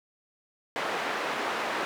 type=band-pass noise; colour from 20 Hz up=white; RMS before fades=-31 dBFS; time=0.76-1.85 s; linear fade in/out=0 ms; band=310 to 1600 Hz; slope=12 dB/octave; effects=none